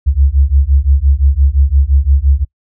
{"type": "beating tone pair", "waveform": "sine", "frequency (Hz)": [66.4, 72.2], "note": ["C2", "D2"], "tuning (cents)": [26, -29], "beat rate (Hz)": 5.8, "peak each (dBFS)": -10, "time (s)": [0.06, 2.45], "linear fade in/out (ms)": 20, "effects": ["noise-tail reverb RT60 0.1 s tail -26 dB re dry"]}